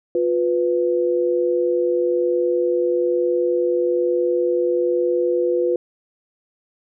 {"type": "tone pair together", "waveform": "sine", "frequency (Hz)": [354.6, 495.7], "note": ["F4", "B4"], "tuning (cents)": [26, 6], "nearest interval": "tritone", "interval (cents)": 580, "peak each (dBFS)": -19, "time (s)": [0.15, 5.76], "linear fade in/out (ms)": 2, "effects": []}